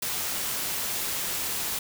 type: noise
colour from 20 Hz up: white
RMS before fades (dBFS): -30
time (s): 0.02-1.79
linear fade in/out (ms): 5
effects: none